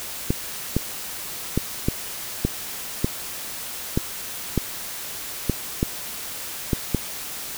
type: clicks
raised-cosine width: 3 ms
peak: -6 dBFS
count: 12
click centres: 0.305 / 0.766 / 1.576 / 1.885 / 2.45 / 3.045 / 3.975 / 4.577 / 5.497 / 5.829 / 6.732 / 6.947 s
effects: white hiss -33 dBFS RMS until 7.57 s